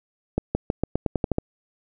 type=accelerating click train; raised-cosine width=2 ms; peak=-8 dBFS; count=10; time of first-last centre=0.38-1.384 s; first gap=170 ms; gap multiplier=0.89; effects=none